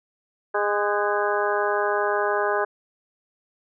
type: harmonic tone with a mistuned harmonic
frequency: 205.6 Hz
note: G#3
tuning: 17 cents flat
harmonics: 2 / 3 / 4 / 5 / 6 / 7 / 8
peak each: -25 / -27 / -28 / -29 / -30 / -30 / -31 dBFS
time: 0.54-2.65 s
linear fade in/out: 10 ms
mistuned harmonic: 7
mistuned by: +71 cents
effects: none